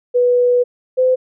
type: tone pair in turn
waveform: sine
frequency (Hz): 491 / 511.9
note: B4 / C5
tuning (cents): -10 / -38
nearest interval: minor second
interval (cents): 72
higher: second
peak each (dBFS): -10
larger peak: neither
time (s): 0.14-0.64 / 0.97-1.16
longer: first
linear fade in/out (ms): 20
effects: none